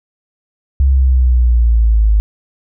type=exponential sweep; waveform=sine; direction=down; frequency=68.4 to 51.91 Hz; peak=-7 dBFS; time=0.8-2.2 s; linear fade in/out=0 ms; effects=none